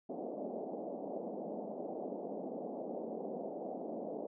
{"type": "band-pass noise", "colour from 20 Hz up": "white", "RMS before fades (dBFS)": -42, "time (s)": [0.09, 4.27], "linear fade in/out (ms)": 10, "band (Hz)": [190, 710], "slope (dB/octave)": 48, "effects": []}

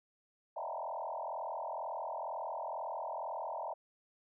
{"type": "tone with frequency modulation", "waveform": "sine", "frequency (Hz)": 781, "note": "G5", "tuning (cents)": -7, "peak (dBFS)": -37, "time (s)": [0.56, 3.74], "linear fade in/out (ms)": 10, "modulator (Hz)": 42.1, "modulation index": 4.5, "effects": []}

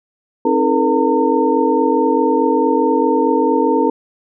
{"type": "tone cluster", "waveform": "sine", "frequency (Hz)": [266.2, 314.4, 431.9, 476.6, 910], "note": ["C4", "D#4", "A4", "A#4", "A#5"], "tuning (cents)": [30, 18, -32, 38, -42], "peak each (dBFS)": -18, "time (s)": [0.45, 3.9], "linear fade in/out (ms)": 5, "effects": []}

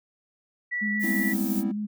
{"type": "tone", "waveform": "sine", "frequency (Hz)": 1950, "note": "B6", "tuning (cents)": -23, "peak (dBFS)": -26, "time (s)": [0.71, 1.34], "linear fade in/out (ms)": 20}
{"type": "tone with vibrato", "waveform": "sine", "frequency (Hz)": 208.8, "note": "G#3", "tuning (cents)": 10, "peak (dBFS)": -27, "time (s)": [0.81, 1.87], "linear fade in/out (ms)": 20, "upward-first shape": "square", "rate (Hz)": 7.3, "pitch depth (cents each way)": 17}
{"type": "noise", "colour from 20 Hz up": "violet", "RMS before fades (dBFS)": -35, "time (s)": [0.99, 1.64], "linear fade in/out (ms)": 50}
{"type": "chord", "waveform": "triangle", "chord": "C major seventh", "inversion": "second", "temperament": "just", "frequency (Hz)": [196.22, 245.3, 261.6, 327], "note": ["G3", "B3", "C4", "E4"], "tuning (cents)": [2, -12, 0, -14], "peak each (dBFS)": -30, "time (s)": [1.03, 1.72], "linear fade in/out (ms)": 10}
{"effects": []}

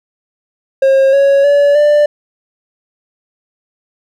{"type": "tone with pitch steps", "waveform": "triangle", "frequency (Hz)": [538, 555, 572.6, 590.8], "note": ["C5", "C#5", "D5", "D5"], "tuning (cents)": [48, 2, -44, 10], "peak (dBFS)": -4, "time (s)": [0.82, 2.06], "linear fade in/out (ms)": 5, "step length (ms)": 310, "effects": []}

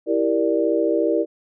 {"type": "chord", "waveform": "sine", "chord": "E half-diminished seventh", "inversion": "none", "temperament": "equal", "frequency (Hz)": [329.6, 392, 466.2, 587.3], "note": ["E4", "G4", "Bb4", "D5"], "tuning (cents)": [0, 0, 0, 0], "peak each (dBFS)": [-21, -24, -22, -23], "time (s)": [0.06, 1.26], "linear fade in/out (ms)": 50, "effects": []}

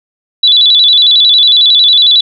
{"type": "tone with vibrato", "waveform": "sine", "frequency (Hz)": 3687, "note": "A#7", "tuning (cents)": -20, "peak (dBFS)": -3, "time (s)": [0.43, 2.21], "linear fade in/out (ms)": 5, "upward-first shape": "square", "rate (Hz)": 11, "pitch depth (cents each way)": 110, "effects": []}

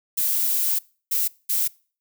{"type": "noise bursts at uneven times", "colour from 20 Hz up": "violet", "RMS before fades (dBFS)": -22, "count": 3, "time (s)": [[0.17, 0.79], [1.11, 1.28], [1.49, 1.68]], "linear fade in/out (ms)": 10, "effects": ["noise-tail reverb RT60 0.4 s tail -24 dB re dry"]}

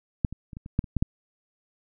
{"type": "clicks", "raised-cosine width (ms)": 5, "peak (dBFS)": [-9, -23, -28, -25, -27, -9, -27, -12, -9], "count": 9, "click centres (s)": [0.248, 0.326, 0.532, 0.569, 0.661, 0.791, 0.842, 0.967, 1.025], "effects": []}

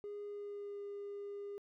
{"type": "tone with pitch glide", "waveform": "triangle", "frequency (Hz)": [411.1, 405], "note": ["G#4", "G#4"], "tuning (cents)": [-18, -43], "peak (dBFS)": -39, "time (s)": [0.04, 1.58], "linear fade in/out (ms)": 0, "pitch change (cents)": -25, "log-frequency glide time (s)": [0.24, 0.81], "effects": ["tanh soft clip ceiling -38 dBFS"]}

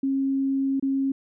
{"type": "tone with dropouts", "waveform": "sine", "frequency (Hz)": 270.9, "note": "C#4", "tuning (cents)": -40, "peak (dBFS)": -21, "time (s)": [0.03, 1.12], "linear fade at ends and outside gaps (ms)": 5, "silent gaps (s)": [0.798, 0.825], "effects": []}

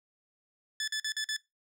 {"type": "tone bursts", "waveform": "15% pulse", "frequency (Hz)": 1736, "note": "A6", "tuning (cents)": -24, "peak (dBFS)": -24, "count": 5, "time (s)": [0.8, 1.365], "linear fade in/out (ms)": 2, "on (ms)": 77, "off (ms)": 45, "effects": ["noise-tail reverb RT60 0.2 s tail -20 dB re dry", "low-pass 11000 Hz 12 dB/octave"]}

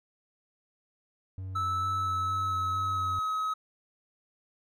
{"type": "tone with vibrato", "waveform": "triangle", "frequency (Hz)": 92.5, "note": "F#2", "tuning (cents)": 0, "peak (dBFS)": -33, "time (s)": [1.38, 3.19], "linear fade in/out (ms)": 0, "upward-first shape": "square", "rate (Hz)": 2.2, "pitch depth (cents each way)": 34}
{"type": "tone with pitch glide", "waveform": "triangle", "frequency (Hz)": [1310, 1275.7], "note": ["E6", "D#6"], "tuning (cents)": [-11, 43], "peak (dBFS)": -26, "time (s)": [1.55, 3.54], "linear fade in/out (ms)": 10, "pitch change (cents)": -46, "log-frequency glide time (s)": [1.86, 3.2]}
{"effects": []}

